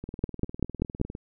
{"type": "two click trains", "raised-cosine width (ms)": 3, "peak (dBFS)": [-11, -23], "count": [5, 23], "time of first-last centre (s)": [[0.24, 1.014], [0.04, 1.151]], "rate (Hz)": [5.17, 19.8], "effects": []}